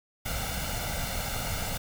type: noise with comb filter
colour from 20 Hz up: pink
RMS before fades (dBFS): -32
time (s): 0.25-1.78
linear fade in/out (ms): 10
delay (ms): 1.4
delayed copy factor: +0.7
effects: none